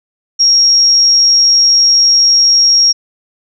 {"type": "tone", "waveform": "sine", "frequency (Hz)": 5588, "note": "F8", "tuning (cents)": 0, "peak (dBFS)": -5, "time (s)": [0.39, 2.93], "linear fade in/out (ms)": 20, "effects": []}